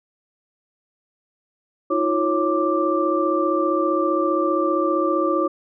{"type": "tone cluster", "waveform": "sine", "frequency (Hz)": [317.6, 352.8, 551, 1177], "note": ["D#4", "F4", "C#5", "D6"], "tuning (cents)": [36, 18, -11, 3], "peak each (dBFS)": -23, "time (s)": [1.9, 5.48], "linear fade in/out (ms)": 10, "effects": []}